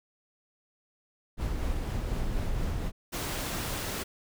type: noise with tremolo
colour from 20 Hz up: brown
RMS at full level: -29 dBFS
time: 1.37-2.92 s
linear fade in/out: 50 ms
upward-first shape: sine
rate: 4.1 Hz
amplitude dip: 25%
type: noise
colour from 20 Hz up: pink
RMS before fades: -34 dBFS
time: 3.12-4.04 s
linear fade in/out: 20 ms
effects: none